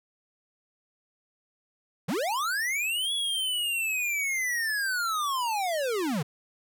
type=linear two-way sweep; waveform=square; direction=up then down; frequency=130.81 to 3400 to 130.81 Hz; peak=-27 dBFS; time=2.08-6.23 s; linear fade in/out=10 ms; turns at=3.13 s; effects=none